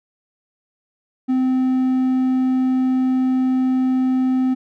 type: tone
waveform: triangle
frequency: 258.1 Hz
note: C4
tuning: 23 cents flat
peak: -13 dBFS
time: 1.28-4.55 s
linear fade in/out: 20 ms
effects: none